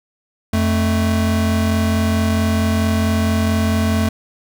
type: tone pair together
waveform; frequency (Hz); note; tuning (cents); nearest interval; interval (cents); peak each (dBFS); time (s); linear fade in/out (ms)
square; 88.17 / 220; F2 / A3; +17 / 0; octave + major third; 1583; -18; 0.53-4.09; 5
effects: none